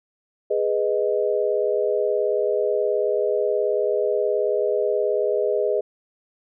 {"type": "chord", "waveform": "sine", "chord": "G# minor", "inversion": "none", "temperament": "equal", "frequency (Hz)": [415.3, 493.9, 622.3], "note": ["G#4", "B4", "D#5"], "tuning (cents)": [0, 0, 0], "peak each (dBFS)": [-22, -24, -24], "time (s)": [0.5, 5.81], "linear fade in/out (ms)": 10, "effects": []}